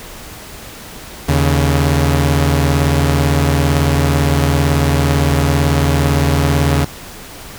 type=tone pair together; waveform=sawtooth; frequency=79 / 140.11 Hz; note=D#2 / C#3; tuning=+27 / +19 cents; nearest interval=minor seventh; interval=992 cents; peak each=-10 dBFS; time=1.28-6.85 s; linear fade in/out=10 ms; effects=pink hiss -33 dBFS RMS until 7.58 s